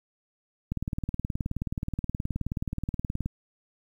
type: click train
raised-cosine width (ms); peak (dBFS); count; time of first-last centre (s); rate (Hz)
5; -17; 49; 0.72-3.26; 18.9
effects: 9-bit